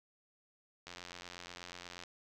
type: click train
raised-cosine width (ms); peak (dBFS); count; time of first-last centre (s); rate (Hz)
0.2; -29; 104; 0.87-2.036; 88.3
effects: none